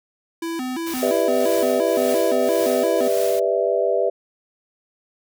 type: tone with vibrato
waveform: square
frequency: 290.9 Hz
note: D4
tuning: 16 cents flat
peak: -25 dBFS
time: 0.42-3.08 s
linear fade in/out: 5 ms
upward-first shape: square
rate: 2.9 Hz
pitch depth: 230 cents each way
type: noise with tremolo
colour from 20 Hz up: white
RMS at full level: -31 dBFS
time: 0.86-3.4 s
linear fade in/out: 10 ms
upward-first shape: triangle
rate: 1.8 Hz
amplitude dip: 70%
type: chord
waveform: sine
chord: E minor seventh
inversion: first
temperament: just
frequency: 395.6 / 494.4 / 593.3 / 659.3 Hz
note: G4 / B4 / D5 / E5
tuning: +16 / +2 / +18 / 0 cents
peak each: -23 / -22 / -23 / -22 dBFS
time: 1.02-4.1 s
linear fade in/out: 10 ms
effects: none